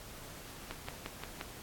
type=click train; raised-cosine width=0.3 ms; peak=-23 dBFS; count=5; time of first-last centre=0.71-1.412 s; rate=5.7 Hz; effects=pink hiss -49 dBFS RMS until 1.62 s + AAC 64 kbps